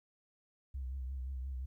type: tone with vibrato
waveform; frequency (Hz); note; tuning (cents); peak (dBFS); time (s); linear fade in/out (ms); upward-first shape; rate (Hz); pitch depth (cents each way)
sine; 65.41; C2; 0; -36; 0.74-1.66; 10; triangle; 5.7; 81
effects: tanh soft clip ceiling -34 dBFS + 13-bit